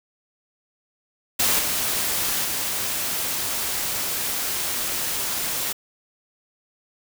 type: noise with level steps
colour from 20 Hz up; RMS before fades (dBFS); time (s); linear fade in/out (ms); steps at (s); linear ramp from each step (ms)
white; -20 / -24 / -26; 1.39-5.73; 10; 1.59 / 2.44; 5
effects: none